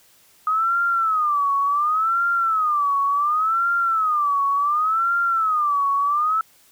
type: tone with vibrato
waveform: sine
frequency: 1244.5 Hz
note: D#6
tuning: in tune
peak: -17 dBFS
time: 0.47-6.41 s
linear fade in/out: 2 ms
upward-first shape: sine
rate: 0.69 Hz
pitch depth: 190 cents each way
effects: white hiss -55 dBFS RMS until 6.71 s